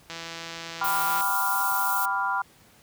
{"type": "click train", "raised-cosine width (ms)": 0.2, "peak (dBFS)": -19, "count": 185, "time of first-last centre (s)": [0.1, 1.208], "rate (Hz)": 166}
{"type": "chord", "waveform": "sine", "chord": "G dominant seventh", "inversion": "none", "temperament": "equal with one note detuned", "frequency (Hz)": [784, 991.2, 1174.7, 1396.9], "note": ["G5", "B5", "D6", "F6"], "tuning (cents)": [0, 6, 0, 0], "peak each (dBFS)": [-31, -27, -33, -28], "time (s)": [0.81, 2.42], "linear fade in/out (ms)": 5}
{"type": "noise", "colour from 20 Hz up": "violet", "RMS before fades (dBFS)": -30, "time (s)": [0.84, 2.06], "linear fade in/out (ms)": 10}
{"effects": ["pink hiss -56 dBFS RMS until 2.82 s", "high-pass 60 Hz 12 dB/octave"]}